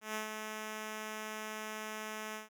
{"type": "tone with ADSR envelope", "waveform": "5% pulse", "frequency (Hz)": 216, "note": "A3", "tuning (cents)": -32, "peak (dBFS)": -24, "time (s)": [0.01, 2.49], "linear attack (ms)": 140, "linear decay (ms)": 120, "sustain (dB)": -5, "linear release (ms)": 140, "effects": []}